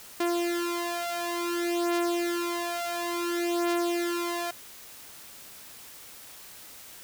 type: beating tone pair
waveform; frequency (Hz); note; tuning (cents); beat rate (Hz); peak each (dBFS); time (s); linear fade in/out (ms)
sawtooth; 345 / 345.57; F4 / F4; -21 / -18; 0.57; -26; 0.2-4.51; 5
effects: white hiss -47 dBFS RMS until 7.03 s